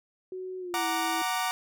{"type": "tone with pitch glide", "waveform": "sine", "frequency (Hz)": [371.4, 327.1], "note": ["F#4", "E4"], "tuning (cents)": [7, -13], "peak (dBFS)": -34, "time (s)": [0.32, 1.22], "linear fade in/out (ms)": 2, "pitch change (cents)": -220, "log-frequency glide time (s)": [0.59, 0.86]}
{"type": "chord", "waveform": "sawtooth", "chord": "Gb augmented", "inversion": "none", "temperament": "equal", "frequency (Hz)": [740, 932.3, 1174.7], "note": ["Gb5", "Bb5", "D6"], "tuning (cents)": [0, 0, 0], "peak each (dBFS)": [-27, -28, -29], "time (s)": [0.74, 1.51], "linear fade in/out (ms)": 0}
{"effects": []}